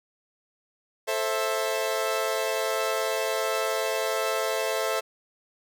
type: chord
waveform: sawtooth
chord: A minor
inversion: none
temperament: equal with one note detuned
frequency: 440 / 529.9 / 659.3 Hz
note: A4 / C5 / E5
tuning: 0 / +22 / 0 cents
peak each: -26 / -26 / -25 dBFS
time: 1.07-5.01 s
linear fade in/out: 20 ms
effects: none